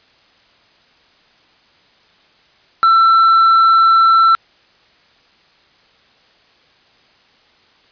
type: tone with hard clipping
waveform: sine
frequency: 1339 Hz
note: E6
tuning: 27 cents sharp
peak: -8 dBFS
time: 2.83-4.35 s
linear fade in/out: 0 ms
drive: 3 dB
effects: white hiss -52 dBFS RMS until 7.91 s + resampled to 11025 Hz